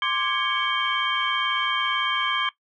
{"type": "tone cluster", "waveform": "sine", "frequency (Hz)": [1051, 1169, 1648, 2240, 3157], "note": ["C6", "D6", "G#6", "C#7", "G7"], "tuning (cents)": [7, -8, -14, 18, 12], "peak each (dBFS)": [-29, -28, -29, -28, -25], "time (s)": [0.02, 2.49], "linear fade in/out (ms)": 2, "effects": ["noise-tail reverb RT60 0.1 s tail -17 dB re dry", "tanh soft clip ceiling -10 dBFS"]}